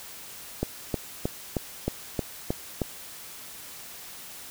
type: click train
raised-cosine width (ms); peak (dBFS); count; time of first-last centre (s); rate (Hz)
2; -12; 8; 0.63-2.817; 3.2
effects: white hiss -43 dBFS RMS until 4.5 s